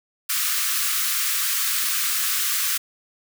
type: high-pass noise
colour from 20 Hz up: white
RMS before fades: -23 dBFS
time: 0.29-2.78 s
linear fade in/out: 10 ms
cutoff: 1100 Hz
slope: 96 dB/octave
effects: none